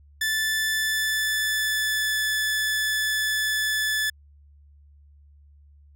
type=tone with pitch glide; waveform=sawtooth; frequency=1753 to 1734.9 Hz; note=A6 to A6; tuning=-7 to -25 cents; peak=-19 dBFS; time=0.21-4.1 s; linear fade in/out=5 ms; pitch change=-18 cents; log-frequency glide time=0.74-2.28 s; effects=added 72 Hz sine -50 dBFS peak until 5.95 s